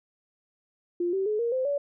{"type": "tone with pitch steps", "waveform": "sine", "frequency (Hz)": [349.2, 385.2, 425, 468.8, 517.2, 570.6], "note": ["F4", "G4", "G#4", "A#4", "C5", "C#5"], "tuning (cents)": [0, -30, 40, 10, -20, 50], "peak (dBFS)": -24, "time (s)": [1, 1.78], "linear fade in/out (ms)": 5, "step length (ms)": 130, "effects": []}